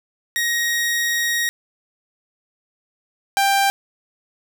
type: tone pair in turn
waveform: sawtooth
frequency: 1882 / 789.7 Hz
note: A#6 / G5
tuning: +16 / +13 cents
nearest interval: octave + minor third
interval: 1503 cents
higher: first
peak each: -15 / -11 dBFS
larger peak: second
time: 0.36-1.49 / 3.37-3.7 s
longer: first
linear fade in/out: 0 ms
effects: none